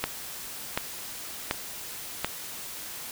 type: click train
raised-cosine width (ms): 0.3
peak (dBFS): -9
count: 4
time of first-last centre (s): 0.04-2.246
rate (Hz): 1.36
effects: white hiss -39 dBFS RMS until 3.11 s